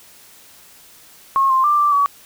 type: tone with pitch steps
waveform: sine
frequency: 1084 / 1052 / 1183 / 1175 / 1136 Hz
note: C#6 / C6 / D6 / D6 / C#6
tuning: -39 / +9 / +12 / +1 / +42 cents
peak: -12 dBFS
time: 1.36-2.06 s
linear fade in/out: 0 ms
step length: 140 ms
effects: white hiss -46 dBFS RMS until 2.25 s